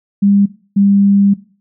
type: tone pair in turn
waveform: sine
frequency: 200.5 / 199.55 Hz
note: G3 / G3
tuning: +39 / +31 cents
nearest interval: unison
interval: 8 cents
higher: first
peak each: -7 dBFS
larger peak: neither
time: 0.22-0.46 / 0.76-1.34 s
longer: second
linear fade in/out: 10 ms
effects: noise-tail reverb RT60 0.4 s tail -18 dB re dry